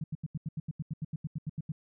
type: tone bursts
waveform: sine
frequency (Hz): 154.7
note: D#3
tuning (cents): -10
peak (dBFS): -31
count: 16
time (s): 0.01-1.72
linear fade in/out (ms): 5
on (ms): 30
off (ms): 82
effects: none